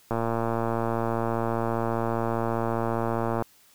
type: click train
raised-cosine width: 1 ms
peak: -13 dBFS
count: 382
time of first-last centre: 0.11-3.423 s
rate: 115 Hz
effects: white hiss -58 dBFS RMS until 3.74 s